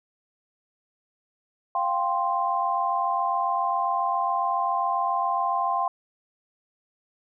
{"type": "chord", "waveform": "sine", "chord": "F suspended second", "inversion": "none", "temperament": "just", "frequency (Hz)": [698.5, 785.8, 1047.7], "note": ["F5", "G5", "C6"], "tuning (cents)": [0, 4, 2], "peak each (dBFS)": [-28, -27, -25], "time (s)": [1.75, 5.88], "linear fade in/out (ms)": 2, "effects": []}